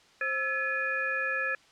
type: tone cluster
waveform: sine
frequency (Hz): 529 / 1320 / 1708 / 2461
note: C5 / E6 / G#6 / D#7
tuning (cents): +19 / +2 / +48 / -20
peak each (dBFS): -37 / -37 / -29 / -35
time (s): 0.21-1.55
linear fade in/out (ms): 2
effects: white hiss -59 dBFS RMS until 1.71 s + low-pass 5000 Hz 12 dB/octave